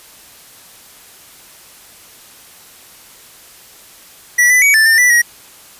square tone with pitch steps, 1949 / 1996 / 2261 / 1764 / 1802 / 1972 / 1900 Hz, B6 / B6 / C#7 / A6 / A6 / B6 / A#6, -23 / +18 / +34 / +4 / +41 / -3 / +33 cents, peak -8 dBFS, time 4.38-5.22 s, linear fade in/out 10 ms, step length 120 ms, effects white hiss -41 dBFS RMS until 5.79 s + resampled to 32000 Hz

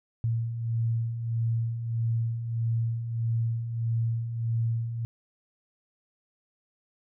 sine beating tone pair, 113.7 / 115.3 Hz, A#2 / A#2, -43 / -19 cents, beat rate 1.6 Hz, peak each -34 / -26 dBFS, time 0.24-5.05 s, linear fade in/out 0 ms, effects none

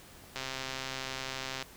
click train, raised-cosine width 0.2 ms, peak -19 dBFS, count 168, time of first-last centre 0.36-1.625 s, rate 132 Hz, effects pink hiss -53 dBFS RMS until 1.76 s

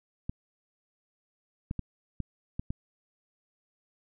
clicks, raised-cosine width 5 ms, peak -20 dBFS, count 6, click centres 0.295 / 1.711 / 1.793 / 2.203 / 2.595 / 2.705 s, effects none

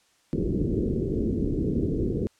white low-pass noise, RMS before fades -26 dBFS, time 0.33-2.27 s, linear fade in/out 0 ms, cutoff 420 Hz, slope 48 dB/octave, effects white hiss -64 dBFS RMS until 2.39 s + low-pass 8000 Hz 12 dB/octave

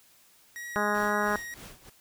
45% pulse tone with vibrato, 1896 Hz, A#6, 29 cents sharp, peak -37 dBFS, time 0.56-1.54 s, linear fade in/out 0 ms, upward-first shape triangle, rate 2.1 Hz, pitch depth 18 cents each way
harmonic tone, 207.7 Hz, G#3, in tune, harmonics 1 / 2 / 3 / 4 / 5 / 6 / 7 / 8, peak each -33 / -33 / -33 / -33 / -33 / -33 / -33 / -33 dBFS, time 0.76-1.36 s, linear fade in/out 0 ms
pink noise with tremolo, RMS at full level -45 dBFS, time 0.94-1.9 s, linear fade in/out 10 ms, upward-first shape sine, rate 3.2 Hz, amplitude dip 85%
effects white hiss -60 dBFS RMS until 2 s

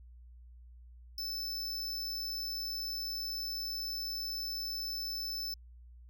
square tone, 5274 Hz, E8, in tune, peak -36 dBFS, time 1.18-5.54 s, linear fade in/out 2 ms, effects added 60 Hz sine -51 dBFS peak until 6.09 s

